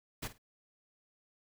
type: noise with echo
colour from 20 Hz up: pink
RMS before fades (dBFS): -39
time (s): 0.22-0.28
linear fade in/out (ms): 10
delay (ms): 51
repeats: 2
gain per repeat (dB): -14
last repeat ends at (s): 0.382
effects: none